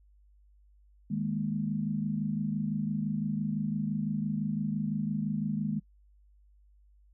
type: chord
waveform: sine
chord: D# suspended fourth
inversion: none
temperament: just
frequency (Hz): 155.56 / 207.4 / 233.3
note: D#3 / G#3 / A#3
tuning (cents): 0 / -2 / +2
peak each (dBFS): -34 / -31 / -35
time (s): 1.1-5.8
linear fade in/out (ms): 10
effects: noise-tail reverb RT60 0.1 s tail -26 dB re dry + added 50 Hz sine -58 dBFS peak until 7.13 s